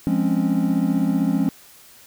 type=chord; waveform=triangle; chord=Db major seventh; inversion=first; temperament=equal; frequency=174.61 / 207.7 / 261.6 / 277.2 Hz; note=F3 / Ab3 / C4 / Db4; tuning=0 / 0 / 0 / 0 cents; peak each=-21 dBFS; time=0.07-1.49 s; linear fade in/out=0 ms; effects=white hiss -48 dBFS RMS until 2.06 s